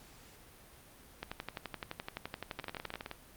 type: two click trains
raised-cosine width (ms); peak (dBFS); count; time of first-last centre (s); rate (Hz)
0.3; -22 / -24; 21 / 11; 1.23-2.939 / 2.59-3.114; 11.7 / 19.1
effects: pink hiss -57 dBFS RMS until 3.36 s + Opus 48 kbps